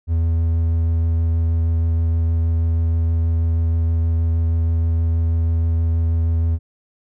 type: tone with vibrato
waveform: triangle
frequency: 82.41 Hz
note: E2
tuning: in tune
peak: -13 dBFS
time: 0.07-6.59 s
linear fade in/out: 50 ms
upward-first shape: sine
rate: 6.3 Hz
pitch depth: 9 cents each way
effects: none